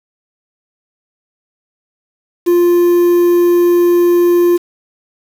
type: tone with quantisation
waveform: triangle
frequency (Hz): 349.2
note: F4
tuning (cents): 0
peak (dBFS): -5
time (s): 2.46-4.58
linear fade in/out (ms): 20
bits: 5
effects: none